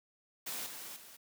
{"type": "noise with level steps", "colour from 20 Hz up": "white", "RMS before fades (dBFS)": [-40, -46, -54], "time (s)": [0.46, 1.17], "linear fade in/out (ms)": 10, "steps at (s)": [0.66, 0.96], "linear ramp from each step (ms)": 5, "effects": ["high-pass 150 Hz 12 dB/octave"]}